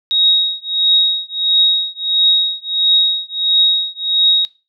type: tone with tremolo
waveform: sine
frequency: 3778 Hz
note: A#7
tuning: 22 cents sharp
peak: -8 dBFS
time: 0.11-4.45 s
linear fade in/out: 0 ms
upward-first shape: triangle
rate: 1.5 Hz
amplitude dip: 100%
effects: noise-tail reverb RT60 0.3 s tail -19 dB re dry